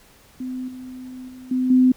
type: tone with level steps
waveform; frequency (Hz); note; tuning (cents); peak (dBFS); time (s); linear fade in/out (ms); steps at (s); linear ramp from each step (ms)
sine; 255.3; C4; -42; -26 / -33 / -37 / -18 / -11; 0.4-1.92; 5; 0.68 / 1.28 / 1.51 / 1.7; 5
effects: pink hiss -52 dBFS RMS until 1.96 s